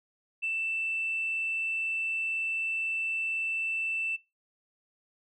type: tone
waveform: sine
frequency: 2661 Hz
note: E7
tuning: 16 cents sharp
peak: -27 dBFS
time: 0.42-4.17 s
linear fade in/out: 20 ms
effects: noise-tail reverb RT60 0.2 s tail -19 dB re dry + tanh soft clip ceiling -23 dBFS